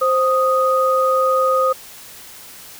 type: tone pair together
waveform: sine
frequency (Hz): 523.2 / 1244.5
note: C5 / D#6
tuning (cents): 0 / 0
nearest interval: octave + minor third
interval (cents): 1500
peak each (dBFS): -16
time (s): 0.01-1.73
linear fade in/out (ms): 10
effects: white hiss -39 dBFS RMS until 2.79 s